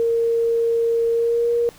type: tone with pitch glide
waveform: sine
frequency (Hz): 462.3 to 472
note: A#4 to A#4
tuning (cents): -14 to +22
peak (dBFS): -16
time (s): 0-1.69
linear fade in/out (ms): 0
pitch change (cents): +36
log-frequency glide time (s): 1.11-1.52
effects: pink hiss -47 dBFS RMS until 1.78 s